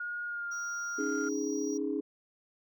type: tone with pitch glide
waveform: sine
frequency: 1434 to 1400.4 Hz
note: F6 to F6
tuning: +45 to +4 cents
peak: -34 dBFS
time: 0-1.29 s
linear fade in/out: 5 ms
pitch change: -41 cents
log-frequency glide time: 0.25-0.5 s
type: tone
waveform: triangle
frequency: 5740 Hz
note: F8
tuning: 47 cents sharp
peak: -40 dBFS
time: 0.51-1.78 s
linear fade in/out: 10 ms
type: chord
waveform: sine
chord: C# suspended second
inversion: none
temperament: just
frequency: 277.2 / 311.8 / 415.8 Hz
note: C#4 / D#4 / G#4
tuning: 0 / +4 / +2 cents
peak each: -34 dBFS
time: 0.98-2.01 s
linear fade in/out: 10 ms
effects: tanh soft clip ceiling -20 dBFS